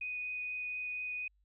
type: tone with vibrato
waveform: sine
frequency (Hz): 2487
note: D#7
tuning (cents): -1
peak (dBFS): -36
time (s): 0.01-1.28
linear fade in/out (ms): 5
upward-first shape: triangle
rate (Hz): 4.2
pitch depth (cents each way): 8
effects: added 50 Hz sine -68 dBFS peak until 1.44 s